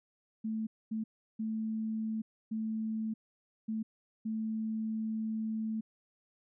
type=tone bursts at uneven times; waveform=sine; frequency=220 Hz; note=A3; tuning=in tune; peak=-32 dBFS; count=6; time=0.44-0.67 / 0.91-1.04 / 1.39-2.22 / 2.51-3.14 / 3.68-3.83 / 4.25-5.81 s; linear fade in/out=10 ms; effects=none